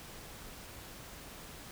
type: silence
effects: pink hiss -49 dBFS RMS until 1.71 s